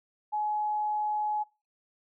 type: tone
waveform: sine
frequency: 845 Hz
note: G#5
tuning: 30 cents sharp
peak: -27 dBFS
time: 0.32-1.44 s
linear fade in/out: 20 ms
effects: noise-tail reverb RT60 0.3 s tail -23 dB re dry